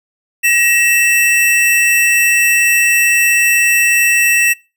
square tone pair together, 1902.7 / 2663 Hz, A#6 / E7, +35 / +17 cents, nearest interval tritone, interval 582 cents, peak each -15 / -11 dBFS, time 0.43-4.54 s, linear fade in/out 20 ms, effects noise-tail reverb RT60 0.3 s tail -25 dB re dry

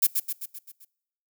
violet noise with echo, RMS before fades -19 dBFS, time 0.02-0.07 s, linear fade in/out 10 ms, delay 130 ms, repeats 6, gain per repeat -5 dB, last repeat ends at 0.85 s, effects noise-tail reverb RT60 0.8 s tail -24 dB re dry

